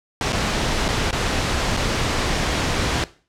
pink noise with dropouts, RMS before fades -21 dBFS, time 0.21-3.04 s, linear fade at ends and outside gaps 1 ms, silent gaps 0.323-0.329 / 0.882-0.887 / 1.109-1.128 / 1.767-1.771 s, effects noise-tail reverb RT60 0.4 s tail -18 dB re dry + low-pass 6000 Hz 12 dB/octave

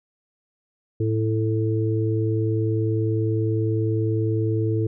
harmonic tone, 110 Hz, A2, in tune, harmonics 1 / 3 / 4, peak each -21 / -26 / -27 dBFS, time 1-4.87 s, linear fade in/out 5 ms, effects none

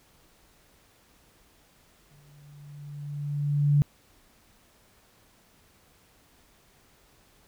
sine tone with exponential growth, 145 Hz, D3, 22 cents flat, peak -16 dBFS, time 2.11-3.82 s, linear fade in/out 0 ms, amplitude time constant 370 ms, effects pink hiss -61 dBFS RMS until 7.47 s

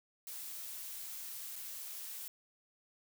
blue noise with dropouts, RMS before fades -45 dBFS, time 0.27-2.28 s, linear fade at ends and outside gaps 1 ms, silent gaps 1.557-1.561 s, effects none

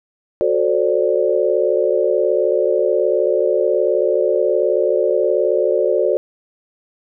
sine chord, D dominant seventh, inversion first, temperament just, 367.1 / 440.5 / 528.6 / 587.3 Hz, F#4 / A4 / C5 / D5, -14 / +2 / +18 / 0 cents, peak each -19 dBFS, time 0.41-6.17 s, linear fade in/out 0 ms, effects none

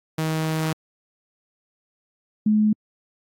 sawtooth / sine tone pair in turn, 158.4 / 213.2 Hz, D#3 / G#3, +31 / +46 cents, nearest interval perfect fourth, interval 515 cents, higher second, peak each -18 / -15 dBFS, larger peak second, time 0.18-0.73 / 2.46-2.73 s, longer first, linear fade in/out 5 ms, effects AAC 48 kbps

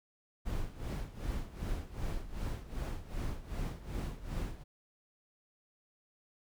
brown noise with tremolo, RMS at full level -35 dBFS, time 0.45-4.64 s, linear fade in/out 20 ms, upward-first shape sine, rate 2.6 Hz, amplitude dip 80%, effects none

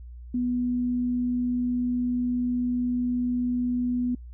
sine tone, 246.2 Hz, B3, 5 cents flat, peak -23 dBFS, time 0.34-4.15 s, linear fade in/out 5 ms, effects noise-tail reverb RT60 0.1 s tail -26 dB re dry + added 60 Hz sine -39 dBFS peak until 4.33 s

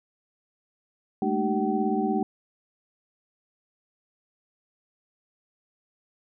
sine tone cluster, 207.9 / 224.8 / 305.5 / 384.3 / 762 Hz, G#3 / A3 / D#4 / G4 / G5, +2 / +37 / -32 / -34 / -49 cents, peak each -29 dBFS, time 1.22-2.23 s, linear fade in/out 2 ms, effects none

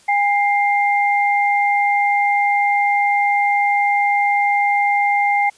sine tone pair together, 812 / 2100 Hz, G#5 / C7, -39 / +6 cents, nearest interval octave + major third, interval 1645 cents, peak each -15 / -18 dBFS, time 0.08-5.5 s, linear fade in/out 10 ms, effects white hiss -51 dBFS RMS until 5.57 s + resampled to 22050 Hz

